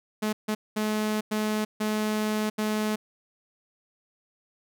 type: tone bursts at uneven times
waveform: sawtooth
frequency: 214 Hz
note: A3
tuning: 48 cents flat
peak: -21 dBFS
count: 6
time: 0.22-0.33 / 0.48-0.55 / 0.76-1.21 / 1.31-1.65 / 1.8-2.5 / 2.58-2.96 s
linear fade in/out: 10 ms
effects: none